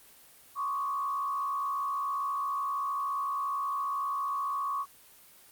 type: tone with frequency modulation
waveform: sine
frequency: 1121 Hz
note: C#6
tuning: 19 cents sharp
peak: -29 dBFS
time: 0.55-4.86 s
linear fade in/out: 50 ms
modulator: 65.2 Hz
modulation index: 0.82
effects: white hiss -56 dBFS RMS until 5.51 s + Opus 24 kbps